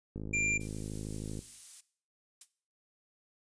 click train, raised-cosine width 3 ms, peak -27 dBFS, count 66, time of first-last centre 0.16-1.391 s, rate 52.8 Hz
square tone, 2379 Hz, D7, 22 cents sharp, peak -29 dBFS, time 0.33-0.58 s, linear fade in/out 10 ms
violet noise, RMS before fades -44 dBFS, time 0.6-1.81 s, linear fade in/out 10 ms
violet noise with exponential decay, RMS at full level -37 dBFS, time 2.41-2.49 s, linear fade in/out 5 ms, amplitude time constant 16 ms
effects noise-tail reverb RT60 0.5 s tail -18 dB re dry + resampled to 22050 Hz

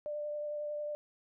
sine tone with vibrato, 594 Hz, D5, 20 cents sharp, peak -35 dBFS, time 0.06-0.95 s, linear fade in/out 0 ms, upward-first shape triangle, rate 11 Hz, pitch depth 15 cents each way, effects none

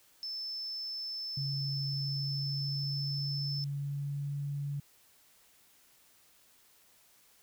sine tone, 5274 Hz, E8, in tune, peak -36 dBFS, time 0.23-3.64 s, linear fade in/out 0 ms
sine tone with pitch glide, 138.59 to 142.57 Hz, C#3 to C#3, 0 to +49 cents, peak -33 dBFS, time 1.37-4.8 s, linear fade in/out 5 ms, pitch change +49 cents, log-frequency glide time 1.92-4.38 s
effects white hiss -64 dBFS RMS until 7.42 s

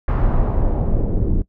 brown noise with low-pass filter sweep, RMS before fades -17 dBFS, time 0.08-1.42 s, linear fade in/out 2 ms, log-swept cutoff 1400 to 320 Hz, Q 1.3, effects noise-tail reverb RT60 0.1 s tail -18 dB re dry

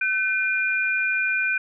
sine tone pair together, 1521 / 2414 Hz, F#6 / D7, +47 / +47 cents, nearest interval minor sixth, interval 800 cents, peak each -23 dBFS, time 0.01-1.58 s, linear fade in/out 5 ms, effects none

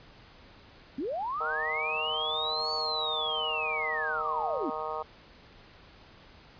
sine linear two-way sweep, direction up then down, 239.1 to 4500 to 239.1 Hz, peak -30 dBFS, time 0.98-4.7 s, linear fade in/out 5 ms, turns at 2.73 s
harmonic tone, 155.56 Hz, D#3, in tune, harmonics 3 / 4 / 5 / 6 / 7 / 8, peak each -39 / -39 / -39 / -39 / -39 / -39 dBFS, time 1.4-5.03 s, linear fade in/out 10 ms
effects pink hiss -54 dBFS RMS until 6.59 s + resampled to 11025 Hz

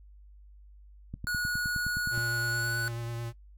click train, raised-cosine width 5 ms, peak -25 dBFS, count 11, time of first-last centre 1.14-2.177 s, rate 9.64 Hz
square tone with pitch glide, 1456 to 1481.5 Hz, F#6 to F#6, -28 to +2 cents, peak -30 dBFS, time 1.27-2.88 s, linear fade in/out 0 ms, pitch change +30 cents, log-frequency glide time 2.45-2.76 s
square tone with vibrato, 117.2 Hz, A#2, 10 cents sharp, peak -35 dBFS, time 2.1-3.33 s, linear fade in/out 50 ms, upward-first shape sine, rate 9.2 Hz, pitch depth 18 cents each way
effects noise-tail reverb RT60 0.1 s tail -17 dB re dry + added 50 Hz sine -50 dBFS peak until 3.57 s

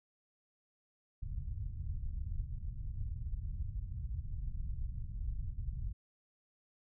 pink low-pass noise, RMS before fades -39 dBFS, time 1.22-5.93 s, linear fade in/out 10 ms, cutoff 110 Hz, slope 24 dB/octave, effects none

